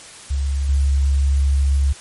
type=tone with level steps; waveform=sine; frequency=69.3 Hz; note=C#2; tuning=in tune; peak=-17 / -13 dBFS; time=0.3-1.93 s; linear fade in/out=10 ms; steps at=0.69 s; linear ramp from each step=2 ms; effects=white hiss -39 dBFS RMS until 2 s + MP3 48 kbps